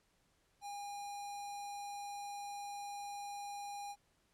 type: tone with notch filter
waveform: square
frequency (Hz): 812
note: G#5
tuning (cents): -39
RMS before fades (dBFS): -45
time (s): 0.61-3.96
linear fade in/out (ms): 50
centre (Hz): 1800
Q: 0.68
effects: pink hiss -75 dBFS RMS until 4.33 s + low-pass 11000 Hz 12 dB/octave